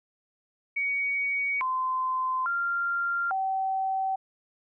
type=tone with pitch steps; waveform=sine; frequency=2247 / 1032 / 1389 / 767 Hz; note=C#7 / C6 / F6 / G5; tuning=+23 / -24 / -10 / -38 cents; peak=-25 dBFS; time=0.76-4.16 s; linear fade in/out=10 ms; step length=850 ms; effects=none